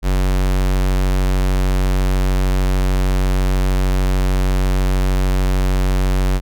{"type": "tone", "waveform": "square", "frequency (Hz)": 46.79, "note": "F#1", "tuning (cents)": 20, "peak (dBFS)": -14, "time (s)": [0.02, 6.41], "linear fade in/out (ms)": 50, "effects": []}